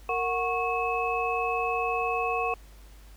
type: tone cluster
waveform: sine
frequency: 463.1 / 735 / 1100 / 2584 Hz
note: A#4 / F#5 / C#6 / E7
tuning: -11 / -12 / -14 / -35 cents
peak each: -31 / -30 / -30 / -32 dBFS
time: 0.09-2.54 s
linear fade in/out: 2 ms
effects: added 50 Hz sine -47 dBFS peak until 3.16 s + pink hiss -57 dBFS RMS until 3.16 s